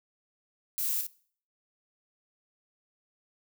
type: noise with echo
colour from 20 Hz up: violet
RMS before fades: -31 dBFS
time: 0.78-1.01 s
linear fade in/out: 0 ms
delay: 56 ms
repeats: 1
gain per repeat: -5 dB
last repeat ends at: 1.066 s
effects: noise-tail reverb RT60 0.5 s tail -21 dB re dry